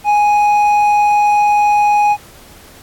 sine tone with hard clipping, 830.6 Hz, G#5, in tune, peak -10 dBFS, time 0.04-2.17 s, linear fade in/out 50 ms, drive 5 dB, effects pink hiss -41 dBFS RMS until 2.82 s + AAC 64 kbps

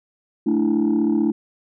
sine chord, A suspended fourth, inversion none, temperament equal, 220 / 293.7 / 329.6 Hz, A3 / D4 / E4, 0 / 0 / 0 cents, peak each -19 dBFS, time 0.46-1.32 s, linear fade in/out 10 ms, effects tanh soft clip ceiling -12 dBFS

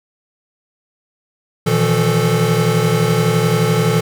square tone cluster, 120.3 / 159 / 170.7 / 437.6 Hz, B2 / D#3 / F3 / A4, -45 / +38 / -39 / -9 cents, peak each -19 dBFS, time 1.66-4.01 s, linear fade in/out 10 ms, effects none

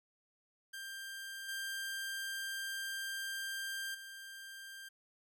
sawtooth tone with level steps, 1586 Hz, G6, 20 cents sharp, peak -40 / -35 / -44 dBFS, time 0.73-4.89 s, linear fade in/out 10 ms, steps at 1.48 / 3.94 s, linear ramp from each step 10 ms, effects none

